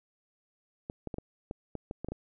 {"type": "clicks", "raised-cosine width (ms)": 2, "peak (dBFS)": -23, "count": 10, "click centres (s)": [0.899, 1.073, 1.142, 1.184, 1.511, 1.753, 1.911, 2.046, 2.086, 2.12], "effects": []}